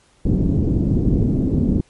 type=low-pass noise; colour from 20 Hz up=white; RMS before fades=-17 dBFS; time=0.25-1.81 s; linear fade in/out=5 ms; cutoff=290 Hz; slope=24 dB/octave; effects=pink hiss -56 dBFS RMS until 1.89 s + MP3 48 kbps